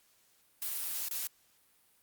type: noise with dropouts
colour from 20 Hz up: blue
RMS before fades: -36 dBFS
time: 0.62-1.27 s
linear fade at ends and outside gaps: 0 ms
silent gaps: 1.085-1.111 s
effects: white hiss -68 dBFS RMS until 2.02 s + Opus 48 kbps